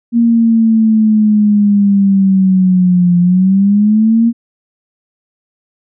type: linear two-way sweep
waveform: sine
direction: down then up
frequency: 235.2 to 174.61 to 235.2 Hz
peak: -6 dBFS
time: 0.12-4.33 s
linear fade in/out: 50 ms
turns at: 3.19 s
effects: none